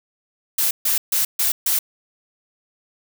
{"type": "noise bursts", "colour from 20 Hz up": "blue", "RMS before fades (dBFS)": -19, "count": 5, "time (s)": [0.58, 1.79], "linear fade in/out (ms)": 5, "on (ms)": 130, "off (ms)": 140, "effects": []}